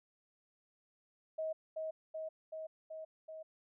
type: tone with echo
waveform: sine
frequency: 634 Hz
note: D#5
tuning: 32 cents sharp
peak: -35 dBFS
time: 1.38-1.53 s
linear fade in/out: 10 ms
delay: 380 ms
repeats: 5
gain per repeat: -2 dB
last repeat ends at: 3.43 s
effects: none